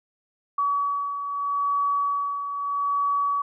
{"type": "beating tone pair", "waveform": "sine", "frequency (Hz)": [1136, 1136.79], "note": ["C#6", "C#6"], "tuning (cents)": [42, 43], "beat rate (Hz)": 0.79, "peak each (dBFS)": [-23, -31], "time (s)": [0.58, 3.42], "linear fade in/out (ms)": 5, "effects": []}